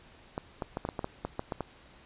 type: clicks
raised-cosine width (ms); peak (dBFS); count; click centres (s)
1; -18; 11; 0.379 / 0.622 / 0.771 / 0.851 / 0.889 / 0.992 / 1.044 / 1.25 / 1.394 / 1.522 / 1.607
effects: pink hiss -56 dBFS RMS until 2.05 s + resampled to 8000 Hz